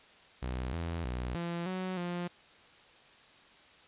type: tone with pitch steps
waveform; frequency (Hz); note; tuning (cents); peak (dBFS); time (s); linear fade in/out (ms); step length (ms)
sawtooth; 62.9 / 83.9 / 61.6 / 171 / 185.7 / 175.6; B1 / E2 / B1 / F3 / F#3 / F3; +32 / +31 / -4 / -36 / +7 / +10; -30; 0.42-2.28; 10; 310
effects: white hiss -58 dBFS RMS until 3.87 s + resampled to 8000 Hz